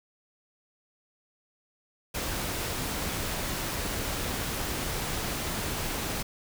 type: noise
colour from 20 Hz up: pink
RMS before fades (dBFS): -32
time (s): 2.14-6.23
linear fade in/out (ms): 10
effects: none